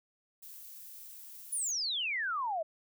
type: noise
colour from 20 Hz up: violet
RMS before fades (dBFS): -49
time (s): 0.42-1.72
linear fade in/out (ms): 10
type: exponential sweep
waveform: sine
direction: down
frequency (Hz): 10510 to 614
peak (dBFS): -31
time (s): 1.52-2.63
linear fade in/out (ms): 10
effects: none